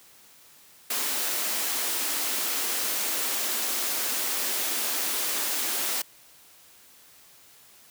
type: high-pass noise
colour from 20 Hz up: white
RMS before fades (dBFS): -28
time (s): 0.9-6.02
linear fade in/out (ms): 5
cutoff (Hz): 220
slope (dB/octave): 48
effects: white hiss -54 dBFS RMS until 7.9 s + high-pass 60 Hz 12 dB/octave